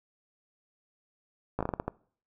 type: slowing click train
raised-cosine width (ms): 1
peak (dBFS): -16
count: 8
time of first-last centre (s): 1.59-1.88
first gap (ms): 16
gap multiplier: 1.31
effects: noise-tail reverb RT60 0.5 s tail -22 dB re dry